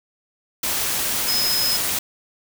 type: tone in noise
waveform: sine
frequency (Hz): 5110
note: D#8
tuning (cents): +45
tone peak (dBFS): -20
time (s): 1.28-1.77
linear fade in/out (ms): 5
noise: white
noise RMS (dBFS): -23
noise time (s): 0.63-1.99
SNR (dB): 0
effects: none